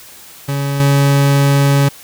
40% pulse tone with level steps, 140.3 Hz, C#3, 21 cents sharp, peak -15 / -8 dBFS, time 0.48-1.89 s, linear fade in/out 10 ms, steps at 0.8 s, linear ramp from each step 2 ms, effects white hiss -38 dBFS RMS until 2.03 s

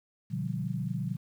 sine chord, G dominant seventh, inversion first, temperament just, 122.5 / 147 / 176.4 / 196 Hz, B2 / D3 / F3 / G3, -14 / +2 / +18 / 0 cents, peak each -35 / -35 / -35 / -38 dBFS, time 0.3-1.17 s, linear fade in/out 20 ms, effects 10-bit

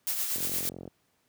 blue noise with tremolo, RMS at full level -29 dBFS, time 0.07-0.69 s, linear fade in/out 0 ms, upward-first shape sine, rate 8.6 Hz, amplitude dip 45%
click train, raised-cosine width 2 ms, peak -27 dBFS, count 24, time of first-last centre 0.36-0.877 s, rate 44.5 Hz
effects pink hiss -71 dBFS RMS until 1.28 s + high-pass 100 Hz 12 dB/octave

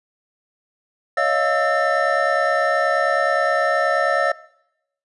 triangle tone cluster, 560 / 629 / 699 / 1317 / 1799 Hz, C#5 / D#5 / F5 / E6 / A6, +18 / +19 / +1 / -2 / +38 cents, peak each -21 dBFS, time 1.17-4.32 s, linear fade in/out 5 ms, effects noise-tail reverb RT60 0.8 s tail -21 dB re dry + resampled to 24000 Hz

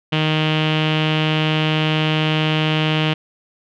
sawtooth tone with low-pass filter, 155.56 Hz, D#3, in tune, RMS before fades -18 dBFS, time 0.12-3.14 s, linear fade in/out 10 ms, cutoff 3000 Hz, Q 5.4, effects none

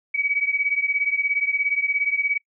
sine beating tone pair, 2266 / 2283 Hz, C#7 / D7, +37 / -50 cents, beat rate 17 Hz, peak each -22 / -24 dBFS, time 0.14-2.38 s, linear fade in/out 10 ms, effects noise-tail reverb RT60 0.1 s tail -24 dB re dry

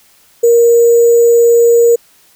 sine tone with sample-and-hold, 468.7 Hz, A#4, 9 cents sharp, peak -4 dBFS, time 0.43-1.96 s, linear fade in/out 10 ms, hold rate 7350 Hz, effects white hiss -48 dBFS RMS until 2.35 s

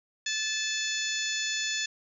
harmonic tone with a mistuned harmonic, 871 Hz, A5, 18 cents flat, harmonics 2 / 3 / 4 / 5 / 6 / 7 / 8, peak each -34 / -36 / -34 / -38 / -38 / -40 / -36 dBFS, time 0.26-1.86 s, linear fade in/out 5 ms, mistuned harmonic 8, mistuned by -31 cents, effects none

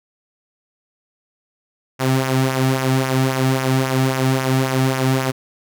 sawtooth tone with flanger, 131.5 Hz, C3, 9 cents sharp, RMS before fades -18 dBFS, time 1.99-5.32 s, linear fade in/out 20 ms, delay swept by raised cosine 0.23 to 2.03 ms, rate 3.7 Hz, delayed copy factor -0.6, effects none

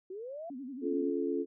sine linear sweep, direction up, 358.5 to 698.5 Hz, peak -39 dBFS, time 0.1-0.5 s, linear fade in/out 5 ms
sine tone with vibrato, 263.8 Hz, C4, 14 cents sharp, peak -39 dBFS, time 0.5-1.1 s, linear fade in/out 5 ms, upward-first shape sine, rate 11 Hz, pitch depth 140 cents each way
sine chord, Db augmented, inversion none, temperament just, 277.2 / 346.5 / 433.1 Hz, Db4 / F4 / A4, 0 / -14 / -27 cents, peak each -34 dBFS, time 0.81-1.46 s, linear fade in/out 50 ms
effects none

